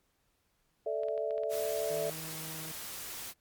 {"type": "chord", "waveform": "sine", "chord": "A suspended fourth", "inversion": "none", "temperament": "equal", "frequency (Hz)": [440, 587.3, 659.3], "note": ["A4", "D5", "E5"], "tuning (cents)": [0, 0, 0], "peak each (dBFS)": -35, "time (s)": [0.86, 2.1], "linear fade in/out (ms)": 5}
{"type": "clicks", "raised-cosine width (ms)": 0.3, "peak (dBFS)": -36, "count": 9, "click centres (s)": [1.034, 1.085, 1.178, 1.308, 1.38, 1.435, 1.534, 1.573, 1.759]}
{"type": "noise", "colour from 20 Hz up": "white", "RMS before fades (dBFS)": -42, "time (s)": [1.49, 3.34], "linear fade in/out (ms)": 50}
{"type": "tone with vibrato", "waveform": "sawtooth", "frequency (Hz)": 159.1, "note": "D#3", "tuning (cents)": 39, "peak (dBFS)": -40, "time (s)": [1.9, 2.72], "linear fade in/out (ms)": 5, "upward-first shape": "sine", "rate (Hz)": 17, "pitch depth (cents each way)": 10}
{"effects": ["pink hiss -75 dBFS RMS until 3.4 s", "MP3 96 kbps"]}